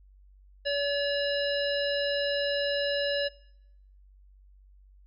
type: harmonic tone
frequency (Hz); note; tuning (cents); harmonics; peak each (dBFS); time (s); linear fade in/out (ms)
570; C#5; +48; 1 / 3 / 5 / 7 / 9; -28 / -33 / -35 / -36 / -38; 0.65-3.29; 20
effects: noise-tail reverb RT60 0.8 s tail -23 dB re dry + added 48 Hz sine -53 dBFS peak until 5.06 s